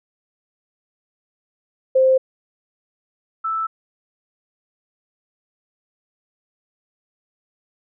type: tone pair in turn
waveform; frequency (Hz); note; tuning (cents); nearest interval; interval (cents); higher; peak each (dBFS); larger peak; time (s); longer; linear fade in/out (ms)
sine; 523.3 / 1318.6; C5 / E6; 0 / 0; octave + major third; 1600; second; -11 / -20; first; 1.95-2.18 / 3.44-3.67; neither; 10
effects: none